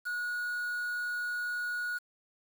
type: tone with quantisation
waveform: triangle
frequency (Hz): 1454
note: F#6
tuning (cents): -31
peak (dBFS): -30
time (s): 0.05-1.99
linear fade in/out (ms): 20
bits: 8
effects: none